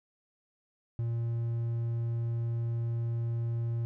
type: tone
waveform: triangle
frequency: 116.54 Hz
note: A#2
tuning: in tune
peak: -27 dBFS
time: 0.99-3.85 s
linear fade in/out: 0 ms
effects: none